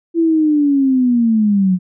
sine linear sweep, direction down, 337.4 to 178.6 Hz, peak -10 dBFS, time 0.14-1.79 s, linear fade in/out 50 ms, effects none

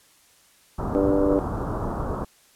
pink low-pass noise, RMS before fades -28 dBFS, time 0.78-2.25 s, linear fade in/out 10 ms, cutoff 1300 Hz, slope 48 dB/octave
harmonic tone, 98 Hz, G2, in tune, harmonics 3 / 4 / 5 / 6, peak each -21 / -26 / -24 / -26 dBFS, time 0.95-1.39 s, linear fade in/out 0 ms
effects white hiss -57 dBFS RMS until 2.55 s + low-pass 12000 Hz 12 dB/octave

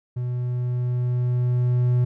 triangle tone with level ramp, 123.47 Hz, B2, in tune, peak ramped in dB -22 to -14 dBFS, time 0.16-2.05 s, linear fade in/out 10 ms, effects none

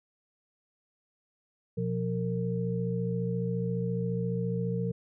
sine tone cluster, 122.4 / 176.9 / 458.3 Hz, B2 / F3 / A#4, -15 / +23 / -29 cents, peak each -32 / -31 / -34 dBFS, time 1.77-4.92 s, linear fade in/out 10 ms, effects none

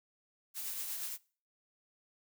blue noise with tremolo, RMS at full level -38 dBFS, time 0.54-1.18 s, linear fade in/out 50 ms, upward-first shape triangle, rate 8.5 Hz, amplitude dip 40%, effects noise-tail reverb RT60 0.4 s tail -22 dB re dry

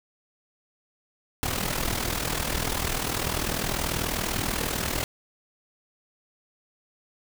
pink noise with amplitude modulation, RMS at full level -25 dBFS, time 1.43-5.04 s, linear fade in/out 0 ms, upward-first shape sine, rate 40.3 Hz, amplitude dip 70%, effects none

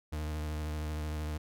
40% pulse tone with vibrato, 76.5 Hz, D#2, 29 cents flat, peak -33 dBFS, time 0.12-1.38 s, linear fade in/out 10 ms, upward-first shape triangle, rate 13 Hz, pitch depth 36 cents each way, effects none

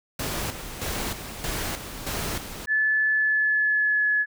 pink noise with tremolo, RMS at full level -29 dBFS, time 0.19-2.66 s, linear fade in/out 5 ms, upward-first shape square, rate 1.6 Hz, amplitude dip 60%
sine tone with pitch glide, 1733 to 1703.2 Hz, A6 to G#6, -27 to +43 cents, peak -19 dBFS, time 2.67-4.26 s, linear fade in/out 50 ms, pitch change -30 cents, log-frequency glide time 3.11-4.06 s
effects none

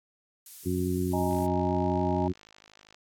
violet noise, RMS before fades -41 dBFS, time 0.46-1.46 s, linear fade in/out 2 ms
harmonic tone, 90.7 Hz, F#2, 34 cents flat, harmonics 1 / 2 / 3 / 4, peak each -31 / -31 / -31 / -31 dBFS, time 0.65-2.33 s, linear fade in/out 20 ms
sine chord, D# suspended fourth, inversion none, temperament just, 622.3 / 829.7 / 933.4 Hz, D#5 / G#5 / A#5, 0 / -2 / +2 cents, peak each -33 / -32 / -36 dBFS, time 1.13-2.28 s, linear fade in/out 5 ms
click train, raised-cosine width 0.2 ms, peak -34 dBFS, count 87, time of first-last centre 1.31-2.945 s, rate 52.6 Hz
effects low-pass 12000 Hz 12 dB/octave + AAC 64 kbps

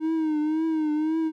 triangle tone with vibrato, 312.2 Hz, D#4, 6 cents sharp, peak -20 dBFS, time 0-1.32 s, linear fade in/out 50 ms, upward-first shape triangle, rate 1.9 Hz, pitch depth 73 cents each way, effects none

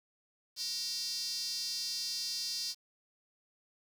square tone with high-pass filter, 210 Hz, G#3, 19 cents sharp, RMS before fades -37 dBFS, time 0.56-2.75 s, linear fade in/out 50 ms, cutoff 4800 Hz, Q 7.5, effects 9-bit

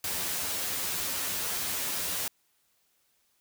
white noise with comb filter, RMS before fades -32 dBFS, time 0.04-2.28 s, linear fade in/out 2 ms, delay 11 ms, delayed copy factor +0.65, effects white hiss -71 dBFS RMS until 3.4 s

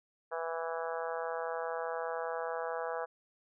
harmonic tone, 164.81 Hz, E3, in tune, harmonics 3 / 4 / 5 / 6 / 7 / 8 / 9 / 10, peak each -38 / -40 / -42 / -44 / -45 / -46 / -47 / -48 dBFS, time 0.31-3.06 s, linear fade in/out 20 ms, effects none

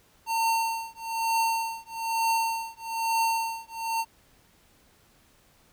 square tone with tremolo, 908 Hz, A#5, 46 cents flat, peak -22 dBFS, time 0.26-4.05 s, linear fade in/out 50 ms, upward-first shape triangle, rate 1.1 Hz, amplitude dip 100%, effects pink hiss -61 dBFS RMS until 5.72 s

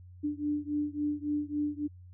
sine beating tone pair, 293.7 / 297.3 Hz, D4 / D4, 0 / +21 cents, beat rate 3.6 Hz, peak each -32 / -33 dBFS, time 0.23-1.88 s, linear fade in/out 20 ms, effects added 90 Hz sine -48 dBFS peak until 2.13 s

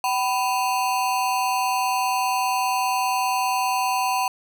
square ring-modulated tone, 880 Hz, A5, in tune, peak -18 dBFS, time 0.04-4.28 s, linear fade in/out 2 ms, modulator 115 Hz, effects none

